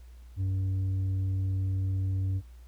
sine tone with tanh clipping, 95.3 Hz, G2, 48 cents flat, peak -27 dBFS, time 0.36-2.42 s, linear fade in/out 50 ms, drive 4 dB, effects added 60 Hz sine -46 dBFS peak until 2.67 s + pink hiss -65 dBFS RMS until 2.67 s

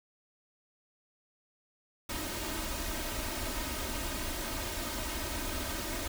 pink noise with comb filter, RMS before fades -36 dBFS, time 2.09-6.08 s, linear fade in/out 5 ms, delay 3.2 ms, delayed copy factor +0.7, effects none

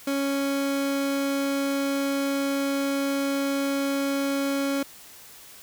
30% pulse tone, 277.2 Hz, C#4, in tune, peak -21 dBFS, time 0.07-4.83 s, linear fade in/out 5 ms, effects white hiss -47 dBFS RMS until 5.62 s

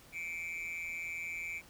triangle tone with amplitude modulation, 2325 Hz, D7, 18 cents flat, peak -32 dBFS, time 0.12-1.62 s, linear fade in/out 50 ms, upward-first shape sine, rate 168 Hz, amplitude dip 90%, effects pink hiss -58 dBFS RMS until 1.69 s

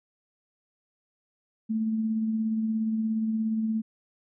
sine tone with tremolo, 220.7 Hz, A3, 5 cents sharp, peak -23 dBFS, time 1.69-3.82 s, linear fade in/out 20 ms, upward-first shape sine, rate 17 Hz, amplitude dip 30%, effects none

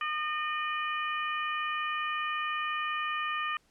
harmonic tone with a mistuned harmonic, 610 Hz, D#5, 34 cents flat, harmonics 2 / 3 / 4 / 5, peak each -32 / -36 / -38 / -40 dBFS, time 0.01-3.57 s, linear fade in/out 2 ms, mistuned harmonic 5, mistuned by -37 cents, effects pink hiss -68 dBFS RMS until 3.7 s + low-pass 10000 Hz 12 dB/octave

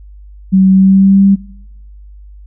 sine tone with pitch glide, 190 to 196.7 Hz, F#3 to G3, +46 to +6 cents, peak -4 dBFS, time 0.52-1.36 s, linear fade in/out 20 ms, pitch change +60 cents, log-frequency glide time 0.7-1.24 s, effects noise-tail reverb RT60 0.9 s tail -23 dB re dry + added 50 Hz sine -32 dBFS peak until 2.46 s

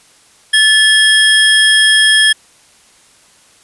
square tone pair together, 1740 / 3268 Hz, A6 / G#7, -20 / -29 cents, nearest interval major seventh, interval 1091 cents, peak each -10 dBFS, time 0.53-2.33 s, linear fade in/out 10 ms, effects white hiss -47 dBFS RMS until 3.63 s + resampled to 24000 Hz

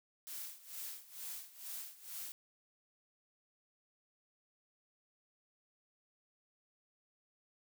blue noise with tremolo, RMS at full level -44 dBFS, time 0.27-2.32 s, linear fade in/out 0 ms, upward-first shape sine, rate 2.2 Hz, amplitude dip 85%, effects none

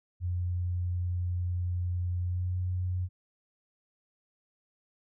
sine tone with pitch glide, 88.9 to 90.77 Hz, F2 to F#2, +31 to -33 cents, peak -28 dBFS, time 0.2-3.09 s, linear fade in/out 50 ms, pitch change +36 cents, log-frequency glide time 2.21-2.54 s, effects none

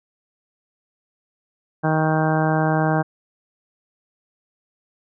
harmonic tone, 157.1 Hz, D#3, 17 cents sharp, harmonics 1 / 2 / 3 / 4 / 5 / 6 / 7 / 8 / 9 / 10, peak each -20 / -24 / -28 / -25 / -24 / -31 / -31 / -36 / -33 / -29 dBFS, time 1.83-3.03 s, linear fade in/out 20 ms, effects none

